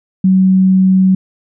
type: tone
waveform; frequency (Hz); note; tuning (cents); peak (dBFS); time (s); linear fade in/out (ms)
sine; 188.3; F#3; +31; -6; 0.24-1.15; 5
effects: none

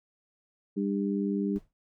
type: harmonic tone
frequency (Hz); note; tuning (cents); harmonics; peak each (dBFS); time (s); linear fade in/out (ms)
100; G2; +35; 2 / 3 / 4; -28 / -32 / -34; 0.76-1.59; 20
type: noise with exponential decay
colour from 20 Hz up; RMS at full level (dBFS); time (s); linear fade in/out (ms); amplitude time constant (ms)
brown; -42; 1.56-1.73; 0; 35
effects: none

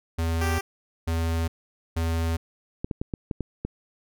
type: tone bursts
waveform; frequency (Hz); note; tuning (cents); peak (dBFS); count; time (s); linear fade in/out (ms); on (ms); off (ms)
square; 82.41; E2; 0; -24; 3; 0.18-2.37; 10; 410; 480
type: tone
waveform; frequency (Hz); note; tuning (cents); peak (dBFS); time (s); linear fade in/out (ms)
10% pulse; 392; G4; 0; -20; 0.41-0.61; 5
type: clicks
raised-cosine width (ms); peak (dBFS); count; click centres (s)
3; -15; 7; 2.845 / 2.912 / 3.015 / 3.138 / 3.312 / 3.407 / 3.65
effects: none

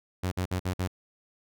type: tone bursts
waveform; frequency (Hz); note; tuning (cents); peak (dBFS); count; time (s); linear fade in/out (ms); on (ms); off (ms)
sawtooth; 91.8; F#2; -13; -23; 5; 0.23-0.877; 10; 87; 53
effects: none

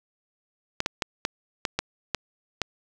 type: clicks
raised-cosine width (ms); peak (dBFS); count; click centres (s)
0.2; -7; 8; 0.804 / 0.861 / 1.022 / 1.251 / 1.652 / 1.79 / 2.147 / 2.617
effects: 7-bit

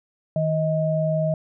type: tone pair together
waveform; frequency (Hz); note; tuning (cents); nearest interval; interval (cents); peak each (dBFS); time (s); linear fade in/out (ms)
sine; 157.75 / 631; D#3 / D#5; +24 / +24; 2 octaves; 2400; -22; 0.36-1.34; 2
effects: none

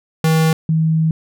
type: tone pair in turn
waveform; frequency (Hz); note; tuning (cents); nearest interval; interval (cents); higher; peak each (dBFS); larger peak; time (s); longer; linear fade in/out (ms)
square / sine; 159.9 / 159.9; D#3 / D#3; +48 / +48; unison; 0; neither; -12; neither; 0.24-0.53 / 0.69-1.11; second; 2
effects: none

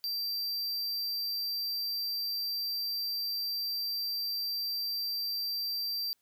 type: tone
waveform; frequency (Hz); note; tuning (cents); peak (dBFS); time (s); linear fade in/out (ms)
square; 4699; D8; 0; -32; 0.04-6.13; 0
effects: white hiss -75 dBFS RMS until 6.21 s

